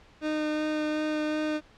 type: tone with vibrato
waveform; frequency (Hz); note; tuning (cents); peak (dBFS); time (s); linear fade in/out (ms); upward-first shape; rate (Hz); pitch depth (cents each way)
30% pulse; 306; D#4; -29; -24; 0.21-1.61; 50; sine; 2.7; 9
effects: pink hiss -56 dBFS RMS until 1.77 s + low-pass 4000 Hz 12 dB/octave